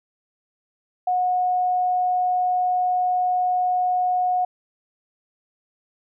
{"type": "tone", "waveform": "sine", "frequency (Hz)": 728, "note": "F#5", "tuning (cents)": -28, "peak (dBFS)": -18, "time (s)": [1.07, 4.45], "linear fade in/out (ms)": 5, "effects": []}